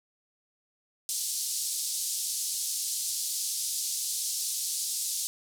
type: band-pass noise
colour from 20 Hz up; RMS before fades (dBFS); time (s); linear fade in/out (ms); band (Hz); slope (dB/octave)
white; -32; 1.09-5.27; 0; 4300 to 11000; 24
effects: none